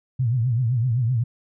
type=tone with vibrato; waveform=sine; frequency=120.8 Hz; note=B2; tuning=38 cents flat; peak=-18 dBFS; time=0.19-1.24 s; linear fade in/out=10 ms; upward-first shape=triangle; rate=7.8 Hz; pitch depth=180 cents each way; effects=none